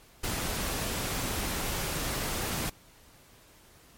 pink noise, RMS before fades -32 dBFS, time 0.23-2.7 s, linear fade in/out 10 ms, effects pink hiss -57 dBFS RMS until 3.97 s + MP3 64 kbps

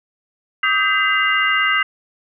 sine tone cluster, 1168 / 1263 / 1573 / 2033 / 2806 Hz, D6 / D#6 / G6 / B6 / F7, -10 / +26 / +6 / +50 / +8 cents, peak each -27 / -21 / -20 / -18 / -22 dBFS, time 0.63-1.83 s, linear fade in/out 5 ms, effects none

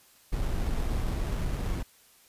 brown noise with sample-and-hold, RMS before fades -29 dBFS, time 0.32-1.83 s, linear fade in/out 10 ms, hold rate 4410 Hz, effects white hiss -59 dBFS RMS until 2.28 s + resampled to 32000 Hz

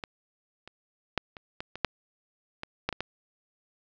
clicks, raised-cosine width 0.3 ms, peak -19 / -29 / -9 / -26 / -19 / -22 / -7 / -19 / -11 / -17 / -15 dBFS, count 11, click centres 0.038 / 0.676 / 1.177 / 1.368 / 1.605 / 1.756 / 1.847 / 2.634 / 2.89 / 2.927 / 3.006 s, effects resampled to 16000 Hz + 8-bit

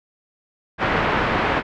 white low-pass noise, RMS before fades -20 dBFS, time 0.78-1.63 s, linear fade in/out 50 ms, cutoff 1700 Hz, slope 12 dB/octave, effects low-pass 3000 Hz 12 dB/octave

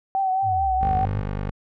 sine tone with vibrato, 763 Hz, G5, 47 cents flat, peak -19 dBFS, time 0.15-1.05 s, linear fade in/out 0 ms, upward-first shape triangle, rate 4.6 Hz, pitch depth 48 cents each way
violet noise with exponential decay, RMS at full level -38 dBFS, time 0.18-0.34 s, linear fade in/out 0 ms, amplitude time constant 34 ms
sine linear two-way sweep, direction down then up, 112.7 to 59.6 to 112.7 Hz, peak -27 dBFS, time 0.42-1.24 s, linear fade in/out 50 ms, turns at 0.72 s
15% pulse tone, 49.94 Hz, G1, 33 cents sharp, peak -19 dBFS, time 0.81-1.51 s, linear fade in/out 10 ms
effects low-pass 2000 Hz 12 dB/octave

